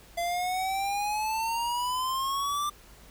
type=exponential sweep; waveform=square; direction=up; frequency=682 to 1189 Hz; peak=-28 dBFS; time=0.17-2.7 s; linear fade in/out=10 ms; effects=added 50 Hz sine -54 dBFS peak until 3.1 s + pink hiss -54 dBFS RMS until 3.1 s